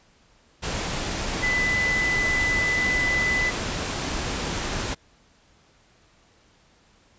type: tone in noise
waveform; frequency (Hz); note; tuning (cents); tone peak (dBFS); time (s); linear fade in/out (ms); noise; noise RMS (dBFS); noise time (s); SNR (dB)
sine; 2001; B6; +22; -21; 1.42-3.51; 20; pink; -28; 0.62-4.95; +4
effects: pink hiss -59 dBFS RMS until 7.18 s + resampled to 16000 Hz